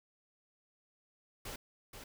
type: noise with echo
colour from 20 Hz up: pink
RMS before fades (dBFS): -44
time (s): 1.45-1.56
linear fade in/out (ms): 5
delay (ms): 480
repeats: 1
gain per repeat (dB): -6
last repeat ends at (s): 2.04
effects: none